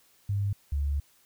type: tone pair in turn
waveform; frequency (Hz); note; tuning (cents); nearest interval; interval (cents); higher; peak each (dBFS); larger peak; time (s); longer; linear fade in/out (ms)
sine; 100.5 / 71.21; G2 / C#2; +44 / +47; tritone; 597; first; -25; neither; 0.29-0.53 / 0.72-1; second; 5
effects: white hiss -63 dBFS RMS until 1.25 s